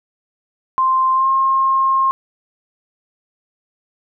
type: tone with pitch glide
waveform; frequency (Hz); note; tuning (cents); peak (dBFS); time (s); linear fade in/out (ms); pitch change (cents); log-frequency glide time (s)
sine; 1046.5 to 1068.5; C6 to C6; 0 to +36; -12; 0.78-2.11; 0; +36; 1.14-1.28
effects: none